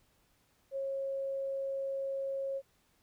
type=tone; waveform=sine; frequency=544 Hz; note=C#5; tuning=33 cents flat; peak=-33 dBFS; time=0.71-2.62 s; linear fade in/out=50 ms; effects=pink hiss -71 dBFS RMS until 3.02 s